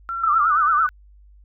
sine tone with pitch glide, 1359 to 1490.6 Hz, F6 to F#6, -48 to +12 cents, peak -24 dBFS, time 0.09-0.89 s, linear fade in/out 0 ms, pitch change +160 cents, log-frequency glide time 0.37-0.54 s
sine tone with vibrato, 1254 Hz, D#6, 13 cents sharp, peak -15 dBFS, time 0.23-0.87 s, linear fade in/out 10 ms, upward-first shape sine, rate 9 Hz, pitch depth 130 cents each way
effects added 50 Hz sine -46 dBFS peak until 1.44 s

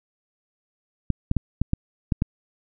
clicks, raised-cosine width 5 ms, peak -8 dBFS, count 7, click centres 1.103 / 1.314 / 1.367 / 1.616 / 1.734 / 2.122 / 2.221 s, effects none

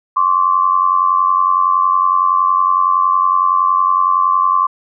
sine tone pair together, 1054.2 / 1145 Hz, C6 / D6, +13 / -44 cents, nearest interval minor second, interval 143 cents, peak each -13 dBFS, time 0.16-4.67 s, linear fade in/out 10 ms, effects none

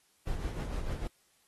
brown noise with tremolo, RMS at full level -33 dBFS, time 0.27-1.07 s, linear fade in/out 2 ms, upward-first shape sine, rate 6.6 Hz, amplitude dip 50%, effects white hiss -69 dBFS RMS until 1.47 s + AAC 32 kbps

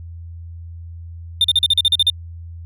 triangle tone bursts, 3612 Hz, A7, 45 cents sharp, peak -9 dBFS, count 10, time 1.41-2.1 s, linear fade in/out 2 ms, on 33 ms, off 40 ms, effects added 84 Hz sine -31 dBFS peak until 2.65 s

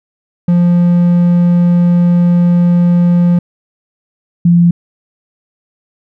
triangle / sine tone pair in turn, 174.61 / 172.21 Hz, F3 / F3, 0 / -24 cents, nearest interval unison, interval 24 cents, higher first, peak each -4 dBFS, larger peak neither, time 0.48-3.39 / 4.45-4.71 s, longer first, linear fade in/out 5 ms, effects none

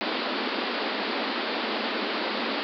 pink band-pass noise, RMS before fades -29 dBFS, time 0.01-2.63 s, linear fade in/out 0 ms, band 210 to 4800 Hz, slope 96 dB/octave, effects none

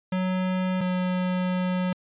square tone pair in turn, 185 / 182.56 Hz, F#3 / F#3, 0 / -23 cents, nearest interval unison, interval 23 cents, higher first, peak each -24 dBFS, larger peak neither, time 0.12-0.81 / 0.81-1.93 s, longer second, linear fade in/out 5 ms, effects resampled to 8000 Hz

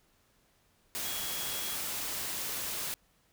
sine tone in noise, 3322 Hz, G#7, in tune, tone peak -42 dBFS, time 1.05-1.75 s, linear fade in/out 0 ms, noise white, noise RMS -36 dBFS, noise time 0.95-2.94 s, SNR -9 dB, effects pink hiss -69 dBFS RMS until 3.32 s

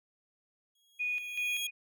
sawtooth tone with exponential growth, 3303 Hz, G#7, 10 cents flat, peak -29 dBFS, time 0.75-1.67 s, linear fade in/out 5 ms, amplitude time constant 200 ms
sine tone with tremolo, 2468 Hz, D#7, 15 cents flat, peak -30 dBFS, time 0.99-1.71 s, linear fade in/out 20 ms, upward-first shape square, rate 2.6 Hz, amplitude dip 60%
effects none

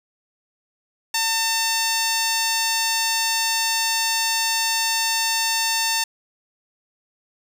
5% pulse tone, 900 Hz, A5, 39 cents sharp, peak -7 dBFS, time 1.14-6.04 s, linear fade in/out 5 ms, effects none

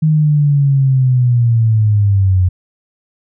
sine linear sweep, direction down, 157.4 to 89.6 Hz, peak -8 dBFS, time 0.02-2.49 s, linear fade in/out 10 ms, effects none

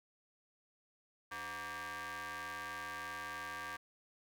sawtooth ring-modulated tone, 218.7 Hz, A3, 10 cents flat, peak -35 dBFS, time 1.31-3.77 s, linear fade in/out 10 ms, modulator 1380 Hz, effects none

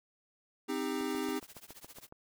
square chord, C minor, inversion none, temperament equal with one note detuned, 261.6 / 311.1 / 398.6 Hz, C4 / Eb4 / G4, 0 / 0 / +29 cents, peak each -38 dBFS, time 0.68-1.4 s, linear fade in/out 20 ms
click train, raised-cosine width 1 ms, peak -35 dBFS, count 9, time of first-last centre 1.01-2.124 s, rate 7.18 Hz
white noise with tremolo, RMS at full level -49 dBFS, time 1.09-2.09 s, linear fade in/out 20 ms, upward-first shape triangle, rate 15 Hz, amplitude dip 100%
effects none

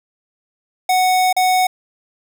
square tone with dropouts, 740 Hz, F#5, in tune, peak -13 dBFS, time 0.89-1.67 s, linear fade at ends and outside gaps 5 ms, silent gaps 1.328-1.365 s, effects none

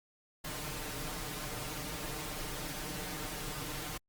pink noise with comb filter, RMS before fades -40 dBFS, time 0.44-3.98 s, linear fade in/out 10 ms, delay 6.6 ms, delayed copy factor +0.8, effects Opus 48 kbps

